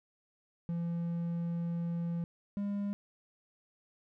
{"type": "tone pair in turn", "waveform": "triangle", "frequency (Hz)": [170, 202.2], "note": ["F3", "G#3"], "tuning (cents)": [-46, -46], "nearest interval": "minor third", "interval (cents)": 300, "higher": "second", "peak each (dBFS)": [-30, -30], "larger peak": "neither", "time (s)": [[0.69, 2.24], [2.57, 2.93]], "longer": "first", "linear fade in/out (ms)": 0, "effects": []}